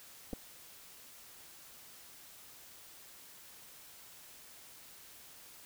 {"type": "clicks", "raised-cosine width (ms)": 2, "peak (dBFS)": -27, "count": 2, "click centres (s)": [0.331, 0.335], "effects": ["white hiss -55 dBFS RMS until 5.65 s"]}